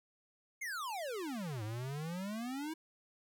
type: exponential two-way sweep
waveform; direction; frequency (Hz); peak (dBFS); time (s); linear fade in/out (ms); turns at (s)
square; down then up; 2217 to 103.83 to 326.6; -39; 0.61-2.74; 10; 1.63
effects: none